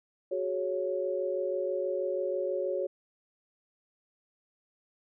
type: chord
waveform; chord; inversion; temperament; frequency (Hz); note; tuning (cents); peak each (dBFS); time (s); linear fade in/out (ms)
sine; F# suspended second; none; just; 370 / 416.2 / 555; F#4 / G#4 / C#5; 0 / +4 / +2; -33 / -36 / -31; 0.31-2.87; 10
effects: none